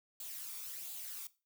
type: noise with flanger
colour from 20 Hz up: blue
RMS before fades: -45 dBFS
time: 0.2-1.27 s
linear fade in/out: 2 ms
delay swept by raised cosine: 0.26 to 0.88 ms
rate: 1.4 Hz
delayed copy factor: +0.5
effects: noise-tail reverb RT60 0.3 s tail -18 dB re dry